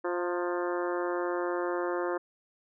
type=harmonic tone with a mistuned harmonic; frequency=175.9 Hz; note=F3; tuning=13 cents sharp; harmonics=2 / 3 / 4 / 5 / 6 / 7 / 8 / 9 / 10; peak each=-31 / -34 / -40 / -41 / -39 / -41 / -43 / -44 / -46 dBFS; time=0.04-2.18 s; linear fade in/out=10 ms; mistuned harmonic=5; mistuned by=+37 cents; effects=none